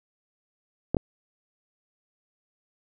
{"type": "clicks", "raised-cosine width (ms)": 2, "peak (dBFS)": -10, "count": 2, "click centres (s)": [0.946, 0.968], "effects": []}